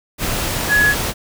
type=tone in noise; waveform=sine; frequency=1685 Hz; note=G#6; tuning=25 cents sharp; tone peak=-11 dBFS; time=0.68-0.95 s; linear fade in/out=50 ms; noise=pink; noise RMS=-21 dBFS; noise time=0.18-1.14 s; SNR=+7 dB; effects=none